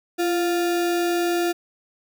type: tone with sample-and-hold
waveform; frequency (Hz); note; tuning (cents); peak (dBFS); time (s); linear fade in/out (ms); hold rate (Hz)
sine; 344.2; F4; -25; -19; 0.18-1.53; 20; 1050
effects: none